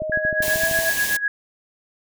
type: tone with pitch glide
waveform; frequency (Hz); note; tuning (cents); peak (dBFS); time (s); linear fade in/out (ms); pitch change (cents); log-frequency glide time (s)
sine; 622.3 to 655.5; D#5 to E5; 0 to -10; -24; 0-0.9; 5; +90; 0.49-0.66
type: click train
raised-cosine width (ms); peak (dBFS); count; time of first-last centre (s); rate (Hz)
3; -19; 11; 0.02-0.789; 13
type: tone with tremolo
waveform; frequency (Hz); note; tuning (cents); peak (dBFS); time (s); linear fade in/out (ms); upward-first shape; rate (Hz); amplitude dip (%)
sine; 1662; G#6; +1; -17; 0.12-1.28; 2; sine; 8.1; 75
type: band-stop noise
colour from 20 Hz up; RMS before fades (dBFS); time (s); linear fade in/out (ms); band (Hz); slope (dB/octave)
white; -26; 0.42-1.17; 5; 1100 to 1700; 96
effects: none